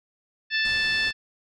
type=harmonic tone; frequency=880 Hz; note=A5; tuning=in tune; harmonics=2 / 3 / 4 / 5 / 6; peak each=-24 / -28 / -30 / -32 / -34 dBFS; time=0.5-1.13 s; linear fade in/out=50 ms
type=noise; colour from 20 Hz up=pink; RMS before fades=-40 dBFS; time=0.65-1.11 s; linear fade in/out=2 ms
effects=resampled to 22050 Hz